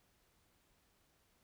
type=silence; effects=pink hiss -74 dBFS RMS until 1.43 s